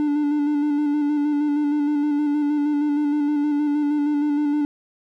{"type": "tone with vibrato", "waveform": "triangle", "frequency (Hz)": 293.7, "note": "D4", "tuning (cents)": 0, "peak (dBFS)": -16, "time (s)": [0, 4.65], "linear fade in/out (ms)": 0, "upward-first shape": "square", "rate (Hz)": 6.4, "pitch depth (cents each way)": 25, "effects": []}